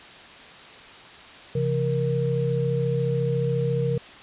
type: tone cluster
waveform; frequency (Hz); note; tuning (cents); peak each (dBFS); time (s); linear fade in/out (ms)
sine; 134.1 / 168.3 / 469.1; C3 / E3 / A#4; +43 / +36 / +11; -24 / -29 / -25; 1.55-3.98; 5
effects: white hiss -44 dBFS RMS until 4.22 s + resampled to 8000 Hz